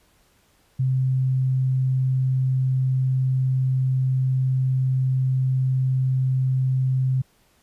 sine tone, 130.4 Hz, C3, 5 cents flat, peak -18 dBFS, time 0.79-7.22 s, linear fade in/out 10 ms, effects pink hiss -61 dBFS RMS until 7.62 s + resampled to 32000 Hz

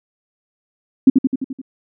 sine tone with echo, 263.9 Hz, C4, 15 cents sharp, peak -3 dBFS, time 1.07-1.1 s, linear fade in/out 5 ms, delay 86 ms, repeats 6, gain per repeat -4 dB, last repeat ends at 1.616 s, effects none

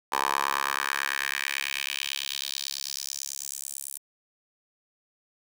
10% pulse tone with high-pass filter sweep, 69.1 Hz, C#2, 5 cents flat, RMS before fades -31 dBFS, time 0.12-3.98 s, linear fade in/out 5 ms, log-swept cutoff 870 to 9600 Hz, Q 2.4, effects none

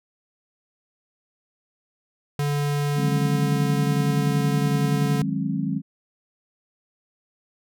square tone, 144.9 Hz, D3, 23 cents flat, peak -22 dBFS, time 2.39-5.22 s, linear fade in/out 2 ms
sine chord, Ab dominant seventh, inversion second, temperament equal with one note detuned, 155.56 / 185 / 207.7 / 267.4 Hz, Eb3 / Gb3 / Ab3 / C4, 0 / 0 / 0 / +38 cents, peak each -28 dBFS, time 2.95-5.82 s, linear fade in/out 50 ms
effects none

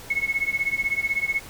sine tone with tremolo, 2191 Hz, C#7, 21 cents flat, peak -17 dBFS, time 0.1-1.4 s, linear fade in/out 5 ms, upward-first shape triangle, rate 16 Hz, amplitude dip 100%, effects tanh soft clip ceiling -13 dBFS + pink hiss -42 dBFS RMS until 1.49 s

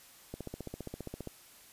click train, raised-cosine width 2 ms, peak -26 dBFS, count 15, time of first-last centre 0.34-1.273 s, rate 15 Hz, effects white hiss -57 dBFS RMS until 1.72 s + resampled to 32000 Hz

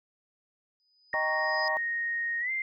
sine tone with exponential growth, 4982 Hz, D#8, 1 cent sharp, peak -32 dBFS, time 0.8-1.68 s, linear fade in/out 0 ms, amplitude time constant 190 ms
sine tone with pitch glide, 1864.7 to 2093 Hz, A#6 to C7, 0 to 0 cents, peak -28 dBFS, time 1.13-2.62 s, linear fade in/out 2 ms, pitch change +200 cents, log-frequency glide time 2.4-2.51 s
sine chord, Eb dominant seventh, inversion none, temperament equal, 622.3 / 784 / 932.3 / 1108.7 Hz, Eb5 / G5 / Bb5 / Db6, 0 / 0 / 0 / 0 cents, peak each -32 / -35 / -34 / -36 dBFS, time 1.14-1.77 s, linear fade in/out 0 ms
effects none

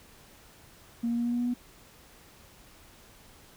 sine tone with pitch steps, 233.8 / 235.6 / 237.3 / 239.1 / 240.9 / 242.7 / 244.6 Hz, A#3 / A#3 / A#3 / A#3 / B3 / B3 / B3, +5 / +19 / +31 / +44 / -43 / -30 / -16 cents, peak -25 dBFS, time 1.03-1.541 s, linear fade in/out 10 ms, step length 73 ms, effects tanh soft clip ceiling -21 dBFS + pink hiss -55 dBFS RMS until 3.56 s

